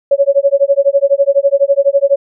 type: tone with tremolo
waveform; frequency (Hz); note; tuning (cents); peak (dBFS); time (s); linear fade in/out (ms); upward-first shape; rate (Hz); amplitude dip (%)
sine; 558; C#5; +11; -4; 0.11-2.16; 5; sine; 12; 100
effects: none